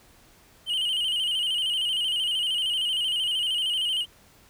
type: tone with vibrato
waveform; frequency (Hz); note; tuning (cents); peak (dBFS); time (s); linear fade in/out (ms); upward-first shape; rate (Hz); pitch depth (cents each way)
triangle; 2994; F#7; +20; -22; 0.66-4.06; 50; square; 13; 62
effects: pink hiss -56 dBFS RMS until 4.49 s